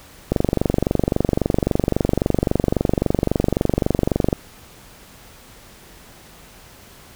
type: click train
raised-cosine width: 2 ms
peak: -3 dBFS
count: 96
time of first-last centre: 0.32-4.328 s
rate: 23.7 Hz
effects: pink hiss -45 dBFS RMS until 7.15 s